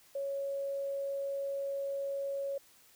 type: tone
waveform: sine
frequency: 554.4 Hz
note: C#5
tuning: in tune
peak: -33 dBFS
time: 0.15-2.58 s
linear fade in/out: 5 ms
effects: white hiss -62 dBFS RMS until 2.95 s